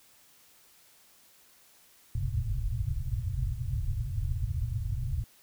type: low-pass noise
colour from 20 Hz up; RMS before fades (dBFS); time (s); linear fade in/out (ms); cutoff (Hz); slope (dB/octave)
white; -31; 2.15-5.24; 2; 130; 96
effects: white hiss -60 dBFS RMS until 5.42 s